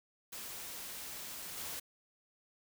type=noise with level steps; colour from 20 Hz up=white; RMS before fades=-45 / -42 dBFS; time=0.32-1.8 s; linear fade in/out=10 ms; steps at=1.57 s; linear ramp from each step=10 ms; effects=none